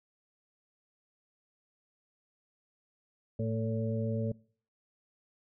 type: harmonic tone with a mistuned harmonic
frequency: 111.5 Hz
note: A2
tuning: 23 cents sharp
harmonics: 1 / 2 / 4 / 5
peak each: -32 / -35 / -38 / -39 dBFS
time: 3.39-4.32 s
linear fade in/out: 5 ms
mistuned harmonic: 5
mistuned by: +25 cents
effects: noise-tail reverb RT60 0.5 s tail -24 dB re dry